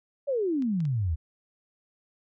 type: exponential sweep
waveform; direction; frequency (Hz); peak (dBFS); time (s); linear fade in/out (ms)
sine; down; 587.3 to 73.6; -24; 0.27-1.16; 20
type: clicks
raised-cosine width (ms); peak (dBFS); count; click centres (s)
0.2; -32; 3; 0.623 / 0.804 / 0.853
effects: none